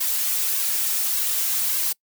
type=noise with flanger; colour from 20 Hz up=blue; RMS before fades=-23 dBFS; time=0-1.93 s; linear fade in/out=10 ms; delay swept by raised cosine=1.8 to 7.6 ms; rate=1.7 Hz; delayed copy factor=+0.85; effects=noise-tail reverb RT60 0.1 s tail -25 dB re dry